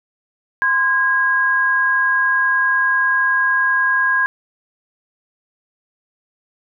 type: tone pair together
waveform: sine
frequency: 1033.6 / 1636 Hz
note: C6 / G#6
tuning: -21 / -26 cents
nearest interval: minor sixth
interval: 795 cents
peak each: -20 / -14 dBFS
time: 0.62-4.26 s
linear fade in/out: 0 ms
effects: none